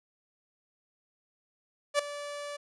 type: tone with ADSR envelope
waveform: sawtooth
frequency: 580 Hz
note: D5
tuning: 22 cents flat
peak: -17 dBFS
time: 1.94-2.57 s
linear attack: 50 ms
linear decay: 6 ms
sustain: -16 dB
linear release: 12 ms
effects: resampled to 24000 Hz